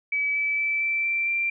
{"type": "tone with pitch steps", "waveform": "sine", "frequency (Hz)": [2289, 2304, 2318, 2333, 2348, 2363], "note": ["D7", "D7", "D7", "D7", "D7", "D7"], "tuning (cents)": [-45, -34, -23, -12, -1, 10], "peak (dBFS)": -22, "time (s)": [0.12, 1.5], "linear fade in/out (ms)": 5, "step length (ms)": 230, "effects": []}